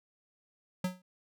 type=tone with exponential decay; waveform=square; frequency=182.9 Hz; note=F#3; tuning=20 cents flat; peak=-27 dBFS; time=0.84-1.02 s; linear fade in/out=5 ms; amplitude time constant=38 ms; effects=none